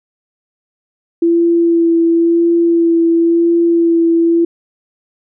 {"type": "tone with vibrato", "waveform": "sine", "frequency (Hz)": 336.2, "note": "E4", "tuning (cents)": 34, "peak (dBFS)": -8, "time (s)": [1.22, 4.45], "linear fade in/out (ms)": 5, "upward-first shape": "sine", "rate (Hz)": 0.96, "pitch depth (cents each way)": 16, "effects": []}